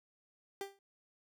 30% pulse tone with exponential decay, 395.1 Hz, G4, 14 cents sharp, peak -33 dBFS, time 0.61-0.79 s, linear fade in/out 1 ms, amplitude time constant 39 ms, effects none

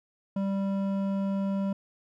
triangle tone with hard clipping, 196 Hz, G3, in tune, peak -28 dBFS, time 0.36-1.73 s, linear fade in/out 5 ms, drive 14 dB, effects none

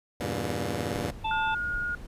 10% pulse chord, E diminished seventh, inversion none, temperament just, 82.41 / 98.89 / 118.67 / 142.4 Hz, E2 / G2 / Bb2 / Db3, 0 / +16 / +31 / +47 cents, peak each -27 / -26 / -26 / -29 dBFS, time 0.2-1.11 s, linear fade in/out 5 ms
brown noise, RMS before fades -41 dBFS, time 0.92-2.07 s, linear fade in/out 10 ms
harmonic tone, 880 Hz, A5, in tune, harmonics 1 / 3 / 4, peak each -27 / -37 / -39 dBFS, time 1.24-1.55 s, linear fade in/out 10 ms
sine tone, 1433 Hz, F6, 44 cents sharp, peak -28 dBFS, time 1.31-1.95 s, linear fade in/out 2 ms
effects resampled to 32000 Hz

